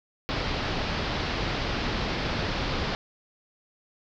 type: low-pass noise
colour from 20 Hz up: pink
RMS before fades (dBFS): -29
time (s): 0.29-2.95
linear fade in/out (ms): 0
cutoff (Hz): 5100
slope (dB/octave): 48
effects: none